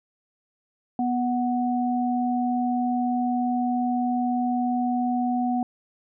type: tone pair together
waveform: sine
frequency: 245.6 / 740 Hz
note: B3 / F#5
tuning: -9 / 0 cents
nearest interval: octave + perfect fifth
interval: 1909 cents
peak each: -23 / -26 dBFS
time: 0.99-5.63 s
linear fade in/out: 2 ms
effects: none